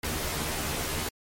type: noise with comb filter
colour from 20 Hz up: pink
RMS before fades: -31 dBFS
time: 0.03-1.09 s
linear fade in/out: 5 ms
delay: 13 ms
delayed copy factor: +0.9
effects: MP3 64 kbps